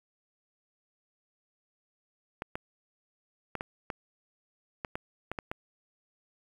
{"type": "clicks", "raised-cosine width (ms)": 0.5, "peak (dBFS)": -19, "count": 10, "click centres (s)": [2.421, 2.555, 3.553, 3.609, 3.902, 4.848, 4.955, 5.316, 5.388, 5.515], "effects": ["8-bit"]}